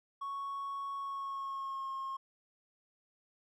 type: tone with pitch glide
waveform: triangle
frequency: 1108.7 to 1075.9 Hz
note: C#6 to C6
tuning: 0 to +48 cents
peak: -34 dBFS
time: 0.21-2.17 s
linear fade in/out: 10 ms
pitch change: -52 cents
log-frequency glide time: 0.96-1.91 s
effects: tanh soft clip ceiling -32 dBFS

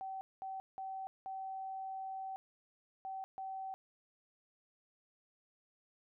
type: tone bursts at uneven times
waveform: sine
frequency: 767 Hz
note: G5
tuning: 38 cents flat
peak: -40 dBFS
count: 6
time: 0.01-0.21 / 0.42-0.6 / 0.78-1.07 / 1.26-2.36 / 3.05-3.24 / 3.38-3.74 s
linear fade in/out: 0 ms
effects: none

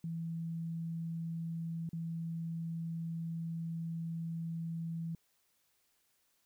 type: tone with dropouts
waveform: sine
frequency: 165.3 Hz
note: E3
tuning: 5 cents sharp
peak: -36 dBFS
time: 0.04-5.15 s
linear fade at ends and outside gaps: 2 ms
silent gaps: 1.891-1.931 s
effects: white hiss -75 dBFS RMS until 6.45 s

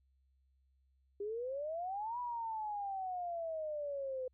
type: exponential two-way sweep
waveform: sine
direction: up then down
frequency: 397.6 to 987.8 to 505 Hz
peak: -37 dBFS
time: 1.2-4.28 s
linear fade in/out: 5 ms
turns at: 2.19 s
effects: added 66 Hz sine -70 dBFS peak until 4.33 s

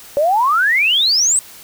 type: exponential sweep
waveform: sine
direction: up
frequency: 554.4 to 8430 Hz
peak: -11 dBFS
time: 0.17-1.39 s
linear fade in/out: 0 ms
effects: white hiss -39 dBFS RMS until 1.63 s

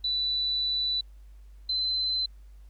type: tone pair in turn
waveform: sine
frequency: 3972 / 4058 Hz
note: B7 / B7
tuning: +9 / +46 cents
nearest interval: unison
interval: 37 cents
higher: second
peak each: -25 / -25 dBFS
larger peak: neither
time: 0.04-1.01 / 1.69-2.26 s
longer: first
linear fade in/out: 5 ms
effects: added 50 Hz sine -46 dBFS peak until 2.69 s + pink hiss -69 dBFS RMS until 2.69 s

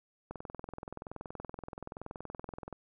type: click train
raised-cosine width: 1 ms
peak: -27 dBFS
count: 52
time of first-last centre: 0.31-2.727 s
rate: 21.1 Hz
effects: none

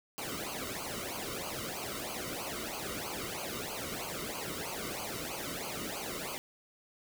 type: noise with flanger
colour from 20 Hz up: pink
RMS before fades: -39 dBFS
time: 0.18-6.38 s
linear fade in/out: 0 ms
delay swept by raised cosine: 0.54 to 1.22 ms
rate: 3.1 Hz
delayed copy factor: -0.9
effects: none

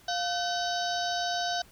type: harmonic tone with a mistuned harmonic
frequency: 761 Hz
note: F#5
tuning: 48 cents sharp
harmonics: 1 / 2 / 4 / 5 / 6 / 7 / 8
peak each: -30 / -35 / -40 / -37 / -38 / -40 / -42 dBFS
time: 0.08-1.62 s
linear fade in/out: 5 ms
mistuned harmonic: 1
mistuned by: -140 cents
effects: pink hiss -57 dBFS RMS until 1.71 s

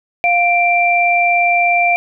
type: tone pair together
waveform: sine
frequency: 701 / 2358 Hz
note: F5 / D7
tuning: +6 / +6 cents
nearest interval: octave + major sixth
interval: 2100 cents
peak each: -13 dBFS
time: 0.24-1.96 s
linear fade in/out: 0 ms
effects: none

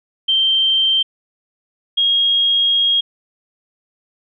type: tone pair in turn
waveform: sine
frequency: 3137 / 3268 Hz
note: G7 / G#7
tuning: +1 / -29 cents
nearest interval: minor second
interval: 70 cents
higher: second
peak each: -12 dBFS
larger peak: neither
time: 0.28-1.03 / 1.97-3.01 s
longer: second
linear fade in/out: 10 ms
effects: none

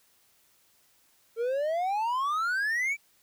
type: exponential sweep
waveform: triangle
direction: up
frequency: 447.2 to 2349 Hz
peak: -24 dBFS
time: 1.36-2.97 s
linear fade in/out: 50 ms
effects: white hiss -65 dBFS RMS until 3.22 s

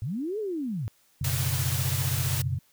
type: linear two-way sweep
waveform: sine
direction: up then down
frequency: 94.3 to 445.8 to 94.3 Hz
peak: -28 dBFS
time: 0.02-0.88 s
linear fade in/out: 0 ms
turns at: 0.39 s
type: chord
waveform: sine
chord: F# suspended fourth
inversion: none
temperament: equal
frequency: 92.5 / 123.47 / 138.59 Hz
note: F#2 / B2 / C#3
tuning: 0 / 0 / 0 cents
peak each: -30 dBFS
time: 1.21-2.59 s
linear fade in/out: 5 ms
type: noise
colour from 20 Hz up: white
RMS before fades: -32 dBFS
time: 1.24-2.42 s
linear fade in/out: 5 ms
effects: white hiss -64 dBFS RMS until 2.72 s

